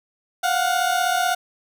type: tone pair together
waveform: 30% pulse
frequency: 704 / 740 Hz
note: F5 / F#5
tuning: +14 / 0 cents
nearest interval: minor second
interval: 86 cents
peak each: -19 dBFS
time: 0.43-1.35 s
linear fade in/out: 10 ms
effects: none